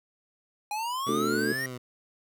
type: exponential sweep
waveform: square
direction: up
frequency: 820 to 1900 Hz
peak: -30 dBFS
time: 0.71-1.66 s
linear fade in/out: 2 ms
type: tone with vibrato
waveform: 15% pulse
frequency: 126.5 Hz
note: B2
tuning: 42 cents sharp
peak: -30 dBFS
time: 1.06-1.78 s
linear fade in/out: 10 ms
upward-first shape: triangle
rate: 2.3 Hz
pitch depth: 100 cents each way
type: harmonic tone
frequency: 73.42 Hz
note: D2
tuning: in tune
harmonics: 3 / 4 / 5 / 6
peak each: -31 / -31 / -31 / -31 dBFS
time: 1.08-1.53 s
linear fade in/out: 5 ms
effects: none